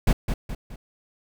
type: noise with echo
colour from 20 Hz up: brown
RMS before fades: -17 dBFS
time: 0.07-0.13 s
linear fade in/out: 5 ms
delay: 210 ms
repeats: 3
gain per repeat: -7 dB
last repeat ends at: 0.76 s
effects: none